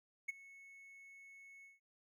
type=tone with ADSR envelope; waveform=triangle; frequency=2201 Hz; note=C#7; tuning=13 cents flat; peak=-33 dBFS; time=0.28-1.8 s; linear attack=12 ms; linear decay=18 ms; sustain=-21 dB; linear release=160 ms; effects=none

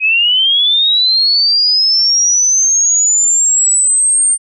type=linear sweep; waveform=sine; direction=up; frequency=2510 to 8810 Hz; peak=-8 dBFS; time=0-4.38 s; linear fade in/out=50 ms; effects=none

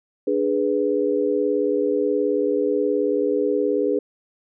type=chord; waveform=sine; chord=G# diminished; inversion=second; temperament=equal; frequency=293.7 / 415.3 / 493.9 Hz; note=D4 / G#4 / B4; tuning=0 / 0 / 0 cents; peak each=-24 / -21 / -23 dBFS; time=0.27-3.99 s; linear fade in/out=5 ms; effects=none

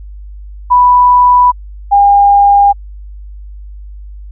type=tone pair in turn; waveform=sine; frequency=987.8 / 806.2 Hz; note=B5 / G5; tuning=0 / +48 cents; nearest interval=major third; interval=352 cents; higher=first; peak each=-3 dBFS; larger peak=neither; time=0.7-1.52 / 1.91-2.73 s; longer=neither; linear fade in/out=20 ms; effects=added 50 Hz sine -26 dBFS peak until 4.31 s

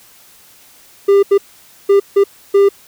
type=tone bursts at uneven times; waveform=triangle; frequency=398.5 Hz; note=G4; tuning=28 cents sharp; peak=-4 dBFS; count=5; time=1.08-1.23 / 1.31-1.38 / 1.89-2 / 2.16-2.24 / 2.54-2.69 s; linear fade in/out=10 ms; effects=white hiss -45 dBFS RMS until 2.87 s

